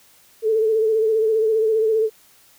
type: tone with vibrato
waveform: sine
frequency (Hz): 440.1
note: A4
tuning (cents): 0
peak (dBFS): -15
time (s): 0.42-2.1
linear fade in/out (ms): 50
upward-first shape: sine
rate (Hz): 15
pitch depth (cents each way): 42
effects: white hiss -53 dBFS RMS until 2.58 s